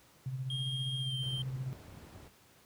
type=tone with tremolo; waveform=sine; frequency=130.7 Hz; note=C3; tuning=1 cent flat; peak=-32 dBFS; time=0.26-1.73 s; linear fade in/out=0 ms; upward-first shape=sine; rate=15 Hz; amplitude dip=55%
type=tone with pitch glide; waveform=triangle; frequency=3229 to 3143 Hz; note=G#7 to G7; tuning=-49 to +4 cents; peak=-35 dBFS; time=0.5-1.42 s; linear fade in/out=2 ms; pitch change=-47 cents; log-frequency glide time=0.99-1.14 s
type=noise; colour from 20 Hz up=brown; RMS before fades=-47 dBFS; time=1.22-2.28 s; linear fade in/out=5 ms
effects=pink hiss -62 dBFS RMS until 2.65 s + high-pass 80 Hz 12 dB/octave